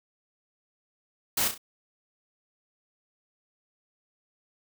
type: noise with echo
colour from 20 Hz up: white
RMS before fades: -26 dBFS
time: 1.37-1.48 s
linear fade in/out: 5 ms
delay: 33 ms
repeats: 3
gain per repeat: -7 dB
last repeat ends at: 1.579 s
effects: none